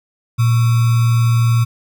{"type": "tone with sample-and-hold", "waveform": "sine", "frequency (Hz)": 116.6, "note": "A#2", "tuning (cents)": 1, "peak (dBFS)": -10, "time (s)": [0.38, 1.65], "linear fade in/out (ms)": 20, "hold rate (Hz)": 1225, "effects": []}